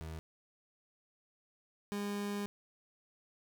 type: tone pair in turn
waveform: 30% pulse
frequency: 80 / 203.7 Hz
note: D#2 / G#3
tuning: +49 / -33 cents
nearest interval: octave + major third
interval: 1618 cents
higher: second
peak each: -39 / -33 dBFS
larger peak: second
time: 0.01-0.19 / 1.92-2.46 s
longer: second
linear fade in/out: 0 ms
effects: none